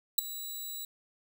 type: tone with ADSR envelope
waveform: 10% pulse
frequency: 3927 Hz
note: B7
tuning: 11 cents flat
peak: -11 dBFS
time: 0.18-0.85 s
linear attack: 6 ms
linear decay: 9 ms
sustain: -19 dB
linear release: 3 ms
effects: none